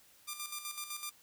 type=tone with tremolo; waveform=5% pulse; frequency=1193 Hz; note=D6; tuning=27 cents sharp; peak=-26 dBFS; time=0.27-1.11 s; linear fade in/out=20 ms; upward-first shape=square; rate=7.9 Hz; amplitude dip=60%; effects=white hiss -63 dBFS RMS until 1.22 s